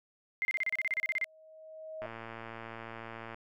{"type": "tone bursts", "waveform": "sine", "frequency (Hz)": 2093, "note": "C7", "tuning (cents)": 0, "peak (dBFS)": -28, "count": 14, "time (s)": [0.42, 1.243], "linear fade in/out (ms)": 0, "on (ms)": 30, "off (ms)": 31}
{"type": "tone with exponential growth", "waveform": "sine", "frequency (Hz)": 632, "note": "D#5", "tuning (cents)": 27, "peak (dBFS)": -37, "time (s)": [0.58, 2.06], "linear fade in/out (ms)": 1, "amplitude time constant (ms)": 320}
{"type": "click train", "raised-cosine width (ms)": 0.5, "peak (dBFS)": -28, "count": 152, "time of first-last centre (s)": [2.02, 3.345], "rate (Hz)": 114}
{"effects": []}